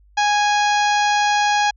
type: harmonic tone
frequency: 828 Hz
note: G#5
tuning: 5 cents flat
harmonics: 1 / 2 / 3 / 4 / 5 / 6 / 7 / 8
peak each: -16 / -22 / -26 / -28 / -30 / -32 / -33 / -34 dBFS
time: 0.17-1.71 s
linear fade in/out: 10 ms
effects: added 50 Hz sine -49 dBFS peak until 1.76 s